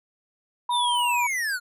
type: tone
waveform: sine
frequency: 970 Hz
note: B5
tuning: 31 cents flat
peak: -22 dBFS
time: 0.69-1.27 s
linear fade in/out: 5 ms
type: linear sweep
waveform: square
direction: down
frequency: 3721 to 1392 Hz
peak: -25 dBFS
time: 0.7-1.6 s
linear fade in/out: 50 ms
effects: resampled to 32000 Hz